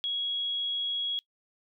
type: tone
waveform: sine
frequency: 3322 Hz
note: G#7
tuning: in tune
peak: -28 dBFS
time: 0.04-1.19 s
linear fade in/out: 0 ms
effects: noise-tail reverb RT60 0.1 s tail -23 dB re dry